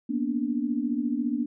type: tone cluster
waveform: sine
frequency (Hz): 233.4 / 247.8 / 291.1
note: A#3 / B3 / D4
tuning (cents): +2 / +6 / -15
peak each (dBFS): -29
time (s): 0.09-1.46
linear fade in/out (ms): 10
effects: none